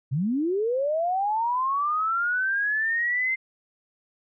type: linear sweep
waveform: sine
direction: up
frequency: 119.8 to 2093 Hz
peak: -22 dBFS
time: 0.11-3.36 s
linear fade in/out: 20 ms
effects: none